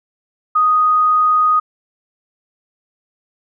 sine tone, 1244.5 Hz, D#6, in tune, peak -10 dBFS, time 0.55-1.6 s, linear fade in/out 10 ms, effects none

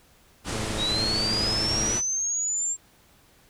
pink low-pass noise, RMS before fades -31 dBFS, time 0.44-2.02 s, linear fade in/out 50 ms, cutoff 10000 Hz, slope 48 dB/octave
click train, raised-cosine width 2 ms, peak -23 dBFS, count 155, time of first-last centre 0.53-1.956 s, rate 108 Hz
sine linear sweep, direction up, 3739 to 7459 Hz, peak -24 dBFS, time 0.77-2.77 s, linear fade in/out 50 ms
effects pink hiss -58 dBFS RMS until 3.49 s

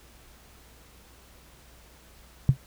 sine tone with exponential decay, 133.2 Hz, C3, 31 cents sharp, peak -10 dBFS, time 2.49-2.57 s, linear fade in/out 0 ms, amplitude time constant 16 ms, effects added 60 Hz sine -55 dBFS peak until 2.66 s + pink hiss -55 dBFS RMS until 2.66 s

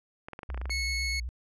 clicks, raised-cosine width 0.5 ms, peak -25 dBFS, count 10, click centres 0.285 / 0.333 / 0.391 / 0.432 / 0.502 / 0.545 / 0.576 / 0.615 / 0.656 / 0.696 s
sine tone with vibrato, 61.74 Hz, B1, in tune, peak -32 dBFS, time 0.49-1.29 s, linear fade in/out 0 ms, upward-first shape sine, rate 7.8 Hz, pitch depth 120 cents each way
25% pulse tone, 2193 Hz, C#7, 19 cents flat, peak -26 dBFS, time 0.7-1.2 s, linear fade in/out 5 ms
effects resampled to 24000 Hz

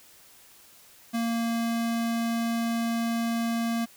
square tone, 231.1 Hz, A#3, 15 cents flat, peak -26 dBFS, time 1.13-3.86 s, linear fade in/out 20 ms, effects white hiss -54 dBFS RMS until 3.96 s

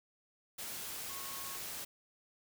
sine tone in noise, 1094 Hz, C#6, 23 cents flat, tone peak -50 dBFS, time 1.09-1.58 s, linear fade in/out 10 ms, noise white, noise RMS -43 dBFS, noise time 0.58-1.85 s, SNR -10 dB, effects none

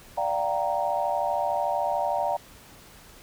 sine chord, G minor seventh, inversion second, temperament equal with one note detuned, 587.3 / 698.5 / 771.9 / 932.3 Hz, D5 / F5 / G5 / Bb5, 0 / 0 / -27 / 0 cents, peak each -29 dBFS, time 0.17-2.37 s, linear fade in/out 10 ms, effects pink hiss -50 dBFS RMS until 3.22 s

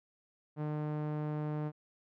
sawtooth tone with low-pass filter, 151 Hz, D3, 48 cents sharp, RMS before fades -36 dBFS, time 0.56-1.72 s, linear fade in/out 50 ms, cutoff 1100 Hz, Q 0.63, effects none

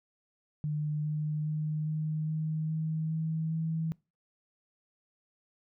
sine tone with pitch steps, 150.6 / 152.09 / 153.59 / 155.1 / 156.63 / 158.18 / 159.74 / 161.32 Hz, D3 / D#3 / D#3 / D#3 / D#3 / D#3 / D#3 / E3, +44 / -39 / -22 / -5 / +12 / +29 / +46 / -37 cents, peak -29 dBFS, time 0.64-3.92 s, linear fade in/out 0 ms, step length 410 ms, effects noise-tail reverb RT60 0.3 s tail -24 dB re dry

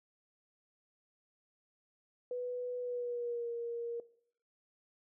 sine tone with pitch glide, 493.9 to 469.7 Hz, B4 to A#4, 0 to +13 cents, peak -35 dBFS, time 2.31-4 s, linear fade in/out 2 ms, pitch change -87 cents, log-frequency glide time 2.8-3.49 s, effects noise-tail reverb RT60 0.6 s tail -19 dB re dry

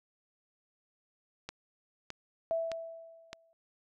click train, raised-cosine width 0.2 ms, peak -22 dBFS, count 4, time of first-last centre 1.49-3.33 s, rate 1.63 Hz
sine tone with exponential decay, 659.3 Hz, E5, in tune, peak -27 dBFS, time 2.51-3.53 s, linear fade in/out 0 ms, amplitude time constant 220 ms
effects none

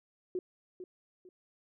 sine tone with echo, 365.2 Hz, F#4, 23 cents flat, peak -31 dBFS, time 0.35-0.39 s, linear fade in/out 2 ms, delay 450 ms, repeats 2, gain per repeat -10 dB, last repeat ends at 1.29 s, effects none

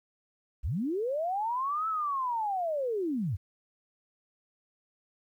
sine linear two-way sweep, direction up then down, 42.72 to 1324 to 76.3 Hz, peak -28 dBFS, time 0.63-3.37 s, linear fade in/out 20 ms, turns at 1.88 s, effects 11-bit

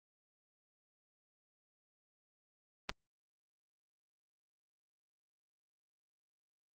clicks, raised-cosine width 0.2 ms, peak -17 / -26 dBFS, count 2, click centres 2.894 / 2.899 s, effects Opus 32 kbps

